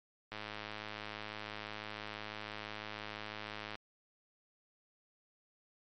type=click train; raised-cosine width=0.3 ms; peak=-26 dBFS; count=365; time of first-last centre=0.32-3.754 s; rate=106 Hz; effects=MP3 48 kbps